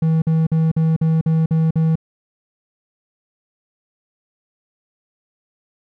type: tone bursts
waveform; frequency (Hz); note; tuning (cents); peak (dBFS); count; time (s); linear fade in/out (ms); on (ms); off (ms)
triangle; 160.8; E3; -43; -11; 8; 0.02-1.956; 5; 200; 48
effects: none